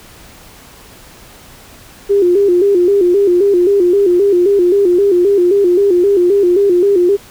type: tone with vibrato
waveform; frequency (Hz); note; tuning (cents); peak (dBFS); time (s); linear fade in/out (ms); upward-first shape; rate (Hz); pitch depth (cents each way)
sine; 377; F#4; +32; -7; 2.09-7.17; 20; square; 3.8; 110
effects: pink hiss -39 dBFS RMS until 7.3 s